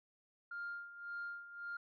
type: tone with tremolo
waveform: sine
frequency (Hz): 1402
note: F6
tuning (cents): +6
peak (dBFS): -39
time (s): 0.51-1.77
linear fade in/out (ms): 5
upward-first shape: sine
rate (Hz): 1.8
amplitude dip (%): 75
effects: tanh soft clip ceiling -37 dBFS